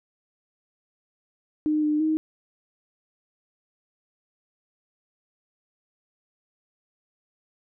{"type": "tone with pitch steps", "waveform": "sine", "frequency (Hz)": [305.2, 301.4, 313.3], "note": ["D#4", "D4", "D#4"], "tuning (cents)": [-33, 45, 12], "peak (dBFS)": -20, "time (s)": [1.66, 2.17], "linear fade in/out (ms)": 0, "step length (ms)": 170, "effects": []}